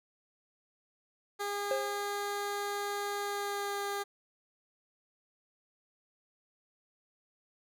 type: tone with pitch glide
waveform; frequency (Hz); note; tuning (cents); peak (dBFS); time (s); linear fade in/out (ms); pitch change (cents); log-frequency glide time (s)
15% pulse; 406.6 to 402.9; G#4 to G4; -37 to +48; -27; 1.39-4.04; 20; -15; 3.2-3.81
type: tone with exponential decay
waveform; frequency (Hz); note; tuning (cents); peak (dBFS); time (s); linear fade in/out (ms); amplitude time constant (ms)
triangle; 532; C5; +29; -25; 1.71-2.11; 1; 86
effects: none